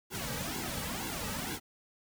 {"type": "noise with flanger", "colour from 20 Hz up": "pink", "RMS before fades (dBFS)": -37, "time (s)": [0.1, 1.6], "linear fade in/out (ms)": 50, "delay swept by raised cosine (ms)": [1.6, 2.9], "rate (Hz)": 2.1, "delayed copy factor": -0.9, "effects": []}